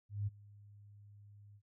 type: tone with ADSR envelope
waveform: sine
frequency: 102.4 Hz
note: G#2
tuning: 24 cents flat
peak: -32 dBFS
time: 0.09-1.62 s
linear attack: 180 ms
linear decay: 23 ms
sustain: -23 dB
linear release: 65 ms
effects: none